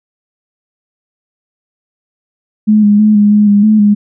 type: tone with pitch steps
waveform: sine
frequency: 213.2 / 206.3 / 213.2 / 206.7 / 209 / 203.8 / 215.3 / 206.5 Hz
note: G#3 / G#3 / G#3 / G#3 / G#3 / G#3 / A3 / G#3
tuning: +46 / -11 / +46 / -8 / +11 / -32 / -37 / -10 cents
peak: -4 dBFS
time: 2.67-3.95 s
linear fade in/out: 20 ms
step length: 160 ms
effects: none